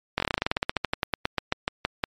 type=slowing click train; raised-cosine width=0.3 ms; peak=-7 dBFS; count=25; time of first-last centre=0.18-2.038 s; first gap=21 ms; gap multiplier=1.1; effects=MP3 64 kbps